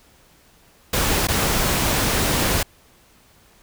pink noise with dropouts, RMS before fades -20 dBFS, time 0.93-2.63 s, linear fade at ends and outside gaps 5 ms, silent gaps 1.272-1.284 s, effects pink hiss -54 dBFS RMS until 3.62 s

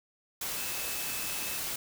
sine tone in noise, 2605 Hz, E7, 21 cents flat, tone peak -43 dBFS, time 0.57-1.58 s, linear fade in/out 5 ms, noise white, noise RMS -35 dBFS, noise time 0.41-1.76 s, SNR -11 dB, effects none

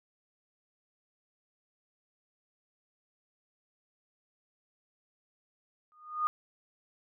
sine tone with exponential growth, 1228 Hz, D#6, 23 cents flat, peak -23 dBFS, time 5.92-6.27 s, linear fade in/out 0 ms, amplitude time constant 76 ms, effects none

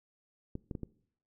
clicks, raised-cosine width 3 ms, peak -25 dBFS, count 4, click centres 0.554 / 0.712 / 0.752 / 0.833 s, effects noise-tail reverb RT60 0.6 s tail -21 dB re dry

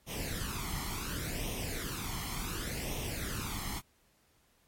pink noise with flanger, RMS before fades -37 dBFS, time 0.06-3.82 s, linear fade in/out 50 ms, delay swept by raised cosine 0.33 to 0.96 ms, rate 0.69 Hz, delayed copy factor +0.7, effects pink hiss -69 dBFS RMS until 4.67 s + MP3 64 kbps

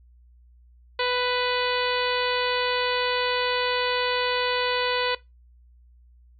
harmonic tone, 495.8 Hz, B4, 7 cents sharp, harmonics 1 / 2 / 3 / 4 / 5 / 6 / 7 / 8 / 9, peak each -26 / -29 / -31 / -32 / -33 / -34 / -34 / -35 / -36 dBFS, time 0.99-5.15 s, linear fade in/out 5 ms, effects noise-tail reverb RT60 0.2 s tail -20 dB re dry + added 60 Hz sine -51 dBFS peak until 6.39 s

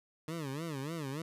20% pulse tone with vibrato, 149.8 Hz, D3, 35 cents sharp, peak -32 dBFS, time 0.28-1.22 s, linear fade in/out 2 ms, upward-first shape sine, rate 3.4 Hz, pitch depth 210 cents each way, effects resampled to 32000 Hz

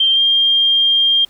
sine tone with pitch glide, 3157 to 3203 Hz, G7 to G7, +12 to +37 cents, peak -10 dBFS, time 0-1.25 s, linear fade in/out 5 ms, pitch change +25 cents, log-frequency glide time 0.13-0.2 s, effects pink hiss -51 dBFS RMS until 1.29 s

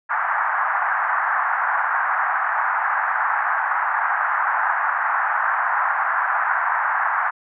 white band-pass noise, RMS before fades -21 dBFS, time 0.09-7.31 s, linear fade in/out 20 ms, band 770 to 1700 Hz, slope 48 dB/octave, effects none

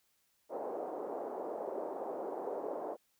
pink band-pass noise, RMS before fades -40 dBFS, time 0.49-2.97 s, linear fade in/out 50 ms, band 380 to 760 Hz, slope 24 dB/octave, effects white hiss -75 dBFS RMS until 3.19 s

